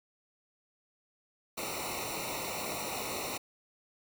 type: noise with comb filter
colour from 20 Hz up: pink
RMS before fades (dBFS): -37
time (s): 1.57-3.38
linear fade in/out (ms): 10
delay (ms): 0.61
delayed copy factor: -1
effects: none